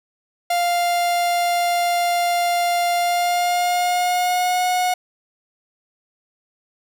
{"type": "tone with pitch glide", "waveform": "45% pulse", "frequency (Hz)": [698.5, 727.7], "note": ["F5", "F#5"], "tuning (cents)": [0, -29], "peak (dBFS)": -17, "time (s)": [0.5, 4.94], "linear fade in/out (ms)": 5, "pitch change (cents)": 71, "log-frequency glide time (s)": [2.96, 4.67], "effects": []}